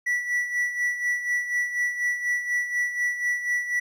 triangle tone with tremolo, 1954 Hz, B6, 19 cents flat, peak -19 dBFS, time 0.06-3.8 s, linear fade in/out 10 ms, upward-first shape sine, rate 4.1 Hz, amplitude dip 65%, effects none

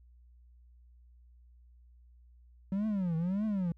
triangle tone with vibrato, 187.5 Hz, F#3, 23 cents sharp, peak -27 dBFS, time 2.72-3.72 s, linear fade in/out 2 ms, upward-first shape triangle, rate 1.7 Hz, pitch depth 290 cents each way, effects added 60 Hz sine -56 dBFS peak until 3.77 s

